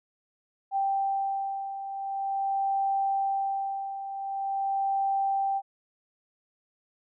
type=beating tone pair; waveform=sine; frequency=784 / 784.45 Hz; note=G5 / G5; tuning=0 / +1 cents; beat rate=0.45 Hz; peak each=-33 / -27 dBFS; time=0.71-5.62 s; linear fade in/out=50 ms; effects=none